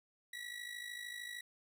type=tone with amplitude modulation; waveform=30% pulse; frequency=1936 Hz; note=B6; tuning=35 cents flat; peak=-38 dBFS; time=0.33-1.41 s; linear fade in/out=5 ms; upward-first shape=sine; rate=53.2 Hz; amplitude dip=65%; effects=none